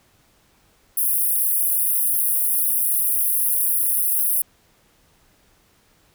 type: high-pass noise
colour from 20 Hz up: pink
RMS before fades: -20 dBFS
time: 0.97-4.42 s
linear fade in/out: 5 ms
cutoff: 9700 Hz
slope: 96 dB/octave
effects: pink hiss -59 dBFS RMS until 6.14 s